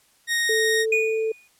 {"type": "tone", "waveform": "sawtooth", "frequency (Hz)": 1864.7, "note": "A#6", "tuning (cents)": 0, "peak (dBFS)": -17, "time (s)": [0.27, 0.86], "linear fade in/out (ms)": 50}
{"type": "tone with pitch glide", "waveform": "sine", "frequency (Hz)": [440, 442.5], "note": ["A4", "A4"], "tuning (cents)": [0, 10], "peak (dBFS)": -21, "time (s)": [0.49, 1.32], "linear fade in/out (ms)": 5, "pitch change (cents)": 10, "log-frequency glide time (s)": [0.7, 0.84]}
{"type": "tone with exponential decay", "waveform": "triangle", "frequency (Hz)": 2461, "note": "D#7", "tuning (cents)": -20, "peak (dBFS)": -15, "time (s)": [0.92, 1.48], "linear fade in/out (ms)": 5, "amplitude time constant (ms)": 120}
{"effects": ["white hiss -60 dBFS RMS until 1.59 s", "low-pass 12000 Hz 12 dB/octave"]}